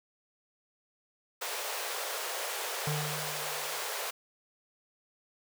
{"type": "high-pass noise", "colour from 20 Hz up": "pink", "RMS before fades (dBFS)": -36, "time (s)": [1.41, 4.11], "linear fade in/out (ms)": 10, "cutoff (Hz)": 430, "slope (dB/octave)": 48}
{"type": "tone with exponential decay", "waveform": "square", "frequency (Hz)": 150.2, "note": "D3", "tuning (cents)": 39, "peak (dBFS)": -30, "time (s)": [2.87, 3.89], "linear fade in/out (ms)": 5, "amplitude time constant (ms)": 220}
{"effects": []}